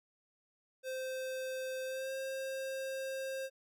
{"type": "tone with pitch glide", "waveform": "square", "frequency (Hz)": [520, 532.5], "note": ["C5", "C5"], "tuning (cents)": [-11, 30], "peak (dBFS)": -38, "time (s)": [0.83, 3.5], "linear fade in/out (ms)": 50, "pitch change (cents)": 41, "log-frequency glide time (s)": [1.85, 2.12], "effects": []}